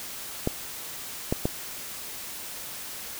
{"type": "clicks", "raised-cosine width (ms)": 2, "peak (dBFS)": -10, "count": 3, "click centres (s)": [0.474, 1.325, 1.455], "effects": ["white hiss -38 dBFS RMS until 3.19 s"]}